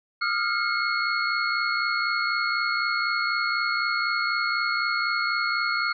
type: tone cluster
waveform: sine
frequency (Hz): 1216 / 1345 / 1409 / 2171 / 4333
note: D#6 / E6 / F6 / C#7 / C#8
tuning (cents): -40 / +34 / +15 / -37 / -40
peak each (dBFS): -32 / -31 / -26 / -29 / -31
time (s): 0.21-5.93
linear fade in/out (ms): 10
effects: none